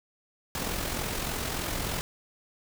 pink noise with amplitude modulation, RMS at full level -30 dBFS, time 0.55-2.01 s, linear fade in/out 0 ms, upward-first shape sine, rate 43.3 Hz, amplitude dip 45%, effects none

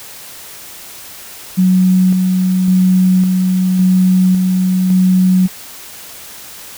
sine tone with tremolo, 185 Hz, F#3, in tune, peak -7 dBFS, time 1.57-5.48 s, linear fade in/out 20 ms, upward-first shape square, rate 0.9 Hz, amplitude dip 30%, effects white hiss -33 dBFS RMS until 6.77 s

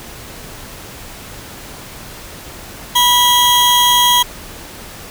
40% pulse tone pair together, 978 / 3258 Hz, B5 / G#7, -17 / -34 cents, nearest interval octave + major sixth, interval 2083 cents, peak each -11 dBFS, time 2.95-4.23 s, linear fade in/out 10 ms, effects pink hiss -33 dBFS RMS until 5.1 s

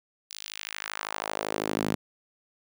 sawtooth tone with high-pass filter sweep, 52.7 Hz, G#1, 26 cents sharp, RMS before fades -33 dBFS, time 0.3-1.95 s, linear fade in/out 5 ms, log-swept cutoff 4600 to 190 Hz, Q 1.4, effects none

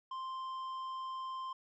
sine tone with tanh clipping, 1046.5 Hz, C6, in tune, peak -40 dBFS, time 0.11-1.53 s, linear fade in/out 5 ms, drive 7 dB, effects none

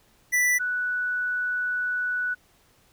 square / sine tone pair in turn, 1975.5 / 1480 Hz, B6 / F#6, 0 / 0 cents, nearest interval perfect fourth, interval 500 cents, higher first, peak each -20 / -24 dBFS, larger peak first, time 0.32-0.59 / 0.59-2.35 s, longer second, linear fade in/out 20 ms, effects pink hiss -61 dBFS RMS until 2.92 s

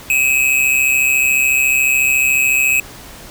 square tone with amplitude modulation, 2550 Hz, D#7, 42 cents sharp, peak -9 dBFS, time 0.1-2.8 s, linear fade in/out 2 ms, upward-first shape sine, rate 134 Hz, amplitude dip 70%, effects pink hiss -36 dBFS RMS until 3.3 s

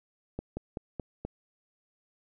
slowing click train, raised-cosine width 2 ms, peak -21 dBFS, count 5, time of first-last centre 0.39-1.25 s, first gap 180 ms, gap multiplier 1.12, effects none

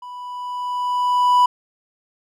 triangle tone with level ramp, 987.8 Hz, B5, in tune, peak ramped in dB -31 to -8 dBFS, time 0.02-1.46 s, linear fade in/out 5 ms, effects none

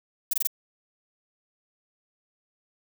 violet noise bursts, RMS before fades -24 dBFS, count 4, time 0.31-0.472 s, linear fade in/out 5 ms, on 24 ms, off 22 ms, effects none

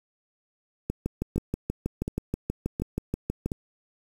two click trains, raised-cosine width 3 ms, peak -16 / -14 dBFS, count 4 / 17, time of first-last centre 1.36-3.518 / 0.9-3.46 s, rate 1.39 / 6.25 Hz, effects 7-bit

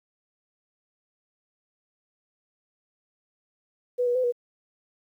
sine tone with pitch steps, 493 / 485.5 / 509 / 483.7 Hz, B4 / B4 / C5 / B4, -3 / -30 / -48 / -36 cents, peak -21 dBFS, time 3.98-4.324 s, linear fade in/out 20 ms, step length 86 ms, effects 10-bit

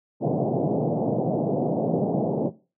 pink band-pass noise, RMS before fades -24 dBFS, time 0.2-2.51 s, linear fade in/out 50 ms, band 130 to 740 Hz, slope 48 dB/octave, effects noise-tail reverb RT60 0.3 s tail -17 dB re dry

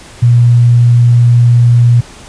sine tone, 119.9 Hz, A#2, 49 cents sharp, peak -3 dBFS, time 0.22-2.01 s, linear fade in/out 10 ms, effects pink hiss -34 dBFS RMS until 2.28 s + resampled to 22050 Hz

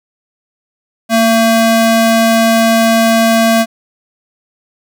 square ring-modulated tone, 452 Hz, A4, 47 cents sharp, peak -5 dBFS, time 1.09-3.66 s, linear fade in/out 50 ms, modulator 223 Hz, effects none

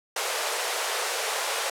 pink high-pass noise, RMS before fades -28 dBFS, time 0.16-1.7 s, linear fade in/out 5 ms, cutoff 440 Hz, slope 48 dB/octave, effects low-pass 11000 Hz 12 dB/octave

